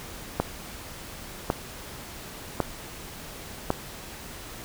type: click train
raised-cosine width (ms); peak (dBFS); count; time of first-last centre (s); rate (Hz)
1; -8; 4; 0.4-3.704; 0.908
effects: pink hiss -41 dBFS RMS until 4.64 s